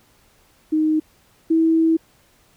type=tone pair in turn; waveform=sine; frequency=311.1 / 324.6 Hz; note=D#4 / E4; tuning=0 / -27 cents; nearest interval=minor second; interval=73 cents; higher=second; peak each=-15 / -13 dBFS; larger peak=second; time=0.72-1 / 1.5-1.97 s; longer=second; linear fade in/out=10 ms; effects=pink hiss -57 dBFS RMS until 2.56 s